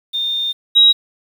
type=tone pair in turn; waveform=sine; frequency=3632 / 3825 Hz; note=A#7 / A#7; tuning=-46 / +44 cents; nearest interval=minor second; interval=90 cents; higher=second; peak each=-17 / -6 dBFS; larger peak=second; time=0.13-0.53 / 0.75-0.93 s; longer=first; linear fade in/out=20 ms; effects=7-bit